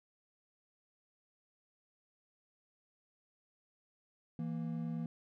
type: tone pair together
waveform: triangle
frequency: 164.81 / 233.8 Hz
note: E3 / A#3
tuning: 0 / +5 cents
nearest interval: tritone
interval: 605 cents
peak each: -36 / -38 dBFS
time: 4.39-5.06 s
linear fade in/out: 2 ms
effects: none